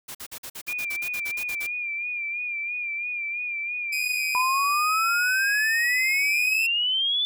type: noise bursts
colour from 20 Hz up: white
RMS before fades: -37 dBFS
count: 14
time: 0.08-1.67 s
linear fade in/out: 10 ms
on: 69 ms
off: 48 ms
type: tone with vibrato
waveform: sine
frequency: 2396 Hz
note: D7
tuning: 34 cents sharp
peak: -27 dBFS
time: 0.68-4.42 s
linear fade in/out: 2 ms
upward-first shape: sine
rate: 3 Hz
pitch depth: 52 cents each way
type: tone with pitch glide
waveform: sawtooth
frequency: 2489 to 2540 Hz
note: D#7 to D#7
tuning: 0 to +35 cents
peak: -23 dBFS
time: 3.92-6.67 s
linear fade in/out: 10 ms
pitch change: +35 cents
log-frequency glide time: 4.7-5.12 s
type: exponential sweep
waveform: sine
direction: up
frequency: 991 to 3520 Hz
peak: -21 dBFS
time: 4.35-7.25 s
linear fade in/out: 0 ms
effects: none